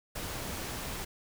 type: noise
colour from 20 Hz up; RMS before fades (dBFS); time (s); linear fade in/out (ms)
pink; -38; 0.15-1.05; 10
effects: none